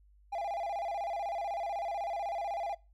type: tone with vibrato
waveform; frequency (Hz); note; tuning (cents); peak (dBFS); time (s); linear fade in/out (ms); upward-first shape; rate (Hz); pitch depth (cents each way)
triangle; 739; F#5; -2; -31; 0.32-2.75; 10; square; 16; 150
effects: noise-tail reverb RT60 0.3 s tail -23 dB re dry + added 50 Hz sine -59 dBFS peak until 2.93 s